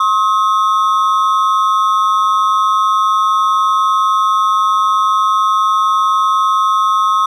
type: ring-modulated tone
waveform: triangle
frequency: 1174.7 Hz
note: D6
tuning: in tune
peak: -5 dBFS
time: 0-7.26 s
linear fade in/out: 5 ms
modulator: 99.8 Hz
effects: none